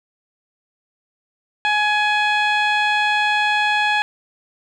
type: tone with low-pass filter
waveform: 15% pulse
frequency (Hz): 840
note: G#5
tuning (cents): +19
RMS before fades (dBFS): -18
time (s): 1.65-4.02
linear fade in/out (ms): 0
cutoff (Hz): 3300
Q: 0.87
effects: none